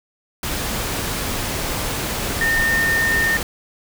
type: tone in noise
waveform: sine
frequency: 1820 Hz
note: A#6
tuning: 42 cents flat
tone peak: -16 dBFS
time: 2.41-3.37 s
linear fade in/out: 2 ms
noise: pink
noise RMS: -24 dBFS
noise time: 0.43-3.43 s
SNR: +5 dB
effects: none